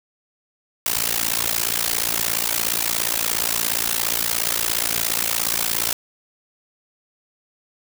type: noise with amplitude modulation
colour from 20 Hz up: white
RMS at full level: -18 dBFS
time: 0.86-5.93 s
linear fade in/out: 2 ms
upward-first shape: sine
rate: 57.1 Hz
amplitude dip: 100%
effects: none